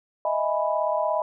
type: chord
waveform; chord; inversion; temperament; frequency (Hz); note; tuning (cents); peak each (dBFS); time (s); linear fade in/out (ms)
sine; E major seventh; third; equal; 622.3 / 659.3 / 830.6 / 987.8; D#5 / E5 / G#5 / B5; 0 / 0 / 0 / 0; -25 / -28 / -30 / -27; 0.25-1.22; 2
effects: none